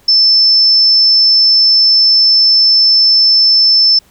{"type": "tone", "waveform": "sine", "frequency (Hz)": 5290, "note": "E8", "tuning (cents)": 5, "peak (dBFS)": -5, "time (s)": [0.08, 3.99], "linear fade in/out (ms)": 5, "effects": ["pink hiss -49 dBFS RMS until 4.1 s"]}